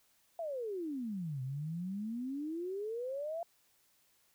sine exponential two-way sweep, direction down then up, 693 to 126.6 to 693 Hz, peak -36 dBFS, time 0.39-3.43 s, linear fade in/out 2 ms, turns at 1.42 s, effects white hiss -71 dBFS RMS until 4.34 s

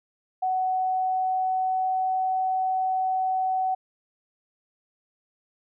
sine tone with pitch glide, 747 to 752.2 Hz, F#5 to F#5, +16 to +28 cents, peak -22 dBFS, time 0.42-3.75 s, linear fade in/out 10 ms, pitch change +12 cents, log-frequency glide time 0.64-2.35 s, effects none

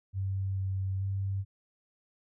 sine tone with pitch steps, 96.5 / 95.7 / 97.5 Hz, G2 / G2 / G2, -27 / -41 / -9 cents, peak -29 dBFS, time 0.13-1.45 s, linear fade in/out 50 ms, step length 440 ms, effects none

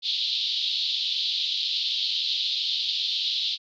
pink band-pass noise, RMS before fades -27 dBFS, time 0.02-3.58 s, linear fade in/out 50 ms, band 3300 to 4300 Hz, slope 48 dB/octave, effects none

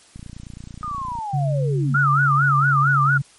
click train, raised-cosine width 5 ms, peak -24 dBFS, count 31, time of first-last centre 0.16-1.187 s, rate 29.2 Hz
sine linear sweep, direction down, 1244.5 to 205.5 Hz, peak -25 dBFS, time 0.83-1.95 s, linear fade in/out 0 ms
sine tone with pitch glide, 140.5 to 138.89 Hz, C#3 to C#3, +24 to +4 cents, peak -18 dBFS, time 1.33-3.22 s, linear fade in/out 10 ms, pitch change -20 cents, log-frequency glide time 1.78-2.86 s
sine tone with vibrato, 1318.5 Hz, E6, in tune, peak -15 dBFS, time 1.94-3.18 s, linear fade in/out 10 ms, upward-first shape sine, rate 4.4 Hz, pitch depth 200 cents each way
effects white hiss -51 dBFS RMS until 3.38 s + MP3 48 kbps

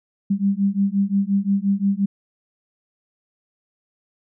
sine beating tone pair, 195.4 / 201.1 Hz, G3 / G3, -5 / +44 cents, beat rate 5.7 Hz, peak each -20 dBFS, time 0.3-2.06 s, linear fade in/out 10 ms, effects none

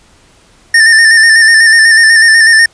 square tone with vibrato, 1802 Hz, A6, 41 cents sharp, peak -3 dBFS, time 0.74-2.66 s, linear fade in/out 5 ms, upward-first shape square, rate 8.1 Hz, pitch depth 34 cents each way, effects pink hiss -45 dBFS RMS until 2.73 s + resampled to 22050 Hz

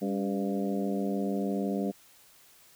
harmonic tone with a mistuned harmonic, 99.5 Hz, G2, 26 cents sharp, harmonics 2 / 3 / 4 / 5 / 6 / 7, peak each -30 / -34 / -36 / -38 / -40 / -41 dBFS, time 0.01-1.92 s, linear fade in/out 20 ms, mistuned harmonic 3, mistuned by -78 cents, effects white hiss -58 dBFS RMS until 2.75 s

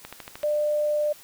click train, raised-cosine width 0.3 ms, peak -21 dBFS, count 6, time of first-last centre 0.05-0.432 s, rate 13.1 Hz
sine tone, 597 Hz, D5, 28 cents sharp, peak -21 dBFS, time 0.43-1.13 s, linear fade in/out 10 ms
effects white hiss -49 dBFS RMS until 1.23 s

